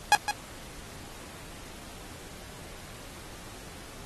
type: tone with echo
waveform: sawtooth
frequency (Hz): 830.6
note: G#5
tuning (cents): 0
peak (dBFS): -12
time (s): 0.12-0.15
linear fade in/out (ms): 0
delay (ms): 160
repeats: 1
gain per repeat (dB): -10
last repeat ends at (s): 0.31
effects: pink hiss -46 dBFS RMS until 4.05 s + AAC 32 kbps